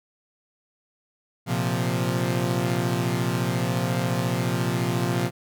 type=chord; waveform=sawtooth; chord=Bb suspended second; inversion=none; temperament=equal; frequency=116.54 / 130.81 / 174.61 Hz; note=Bb2 / C3 / F3; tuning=0 / 0 / 0 cents; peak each=-23 dBFS; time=1.46-5.31 s; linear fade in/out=50 ms; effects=none